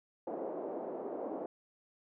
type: band-pass noise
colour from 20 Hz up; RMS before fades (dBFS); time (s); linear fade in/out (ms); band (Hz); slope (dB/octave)
white; -40; 0.27-1.46; 2; 280 to 640; 24
effects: none